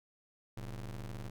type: ring-modulated tone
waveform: 35% pulse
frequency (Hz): 73.42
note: D2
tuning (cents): 0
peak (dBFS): -36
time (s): 0.57-1.3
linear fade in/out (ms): 5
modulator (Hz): 46.4
effects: none